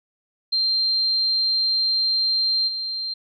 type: tone with level steps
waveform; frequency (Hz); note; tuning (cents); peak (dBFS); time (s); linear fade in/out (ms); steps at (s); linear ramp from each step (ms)
sine; 4164; C8; -9; -18 / -25; 0.52-3.14; 10; 2.67; 20
effects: none